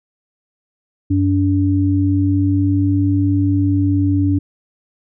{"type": "tone pair together", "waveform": "sine", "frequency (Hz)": [95.9, 287.4], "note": ["G2", "D4"], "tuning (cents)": [-37, -37], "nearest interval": "octave + perfect fifth", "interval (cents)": 1900, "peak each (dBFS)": -15, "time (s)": [1.1, 4.39], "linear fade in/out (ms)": 10, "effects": []}